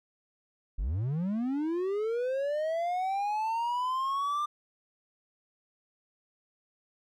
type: linear sweep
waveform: triangle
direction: up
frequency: 37.23 to 1200 Hz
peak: -26 dBFS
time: 0.78-4.46 s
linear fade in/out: 10 ms
effects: none